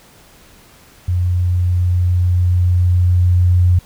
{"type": "tone with level ramp", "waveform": "sine", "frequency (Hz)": 89.3, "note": "F2", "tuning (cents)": 39, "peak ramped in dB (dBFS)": [-13, -8], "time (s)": [1.08, 3.79], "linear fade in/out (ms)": 5, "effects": ["pink hiss -46 dBFS RMS until 3.85 s"]}